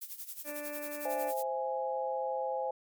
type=noise with tremolo; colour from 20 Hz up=violet; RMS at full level=-40 dBFS; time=0.01-1.43 s; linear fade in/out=10 ms; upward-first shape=sine; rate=11 Hz; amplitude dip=75%
type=harmonic tone; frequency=293.9 Hz; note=D4; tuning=1 cent sharp; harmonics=1 / 2 / 3 / 4 / 5 / 6 / 7 / 8 / 9; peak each=-45 / -40 / -54 / -54 / -56 / -49 / -62 / -51 / -57 dBFS; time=0.44-1.33 s; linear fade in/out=50 ms
type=chord; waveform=sine; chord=C augmented; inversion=none; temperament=equal; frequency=523.3 / 659.3 / 830.6 Hz; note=C5 / E5 / G#5; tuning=0 / 0 / 0 cents; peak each=-34 / -39 / -35 dBFS; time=1.05-2.71 s; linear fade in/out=5 ms
effects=MP3 96 kbps